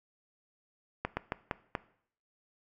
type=slowing click train; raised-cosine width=0.5 ms; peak=-16 dBFS; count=5; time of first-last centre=1.05-1.752 s; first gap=120 ms; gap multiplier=1.26; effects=noise-tail reverb RT60 0.6 s tail -18 dB re dry